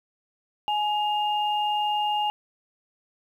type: tone pair together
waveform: sine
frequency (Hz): 839 / 2822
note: G#5 / F7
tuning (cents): +17 / +17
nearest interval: octave + major sixth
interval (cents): 2100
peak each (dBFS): -23 / -30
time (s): 0.68-2.3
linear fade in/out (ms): 0
effects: 9-bit